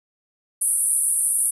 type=band-pass noise; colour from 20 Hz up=pink; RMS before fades=-21 dBFS; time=0.61-1.51 s; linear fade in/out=10 ms; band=9000 to 11000 Hz; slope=96 dB/octave; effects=none